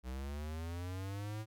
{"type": "linear sweep", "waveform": "square", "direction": "up", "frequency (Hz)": [61.74, 110.3], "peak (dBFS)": -40, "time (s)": [0.03, 1.46], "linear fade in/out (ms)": 50, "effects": []}